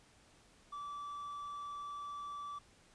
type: tone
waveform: triangle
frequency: 1159 Hz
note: D6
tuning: 23 cents flat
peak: -40 dBFS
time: 0.72-2.59 s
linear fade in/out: 10 ms
effects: pink hiss -65 dBFS RMS until 2.94 s + resampled to 22050 Hz